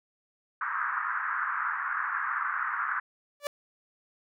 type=band-pass noise; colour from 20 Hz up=pink; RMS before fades=-31 dBFS; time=0.61-3 s; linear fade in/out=5 ms; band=1100 to 1700 Hz; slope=48 dB/octave
type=tone with exponential growth; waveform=sawtooth; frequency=580 Hz; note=D5; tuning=22 cents flat; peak=-22 dBFS; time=3.4-3.47 s; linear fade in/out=1 ms; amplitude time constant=15 ms
effects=none